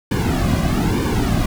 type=noise with flanger; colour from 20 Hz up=brown; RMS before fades=-18 dBFS; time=0.11-1.46 s; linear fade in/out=5 ms; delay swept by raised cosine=1.5 to 2.28 ms; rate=1.1 Hz; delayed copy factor=-0.8; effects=none